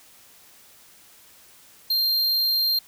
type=tone; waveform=square; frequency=4186 Hz; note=C8; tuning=in tune; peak=-20 dBFS; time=1.9-2.79 s; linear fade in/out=5 ms; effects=white hiss -52 dBFS RMS until 2.87 s